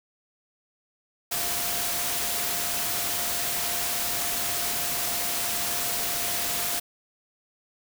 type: tone in noise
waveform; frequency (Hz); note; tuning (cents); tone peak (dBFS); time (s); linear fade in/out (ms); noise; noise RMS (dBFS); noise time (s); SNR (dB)
sine; 698.5; F5; 0; -39; 1.31-6.8; 10; white; -28; 1.31-6.8; -14
effects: none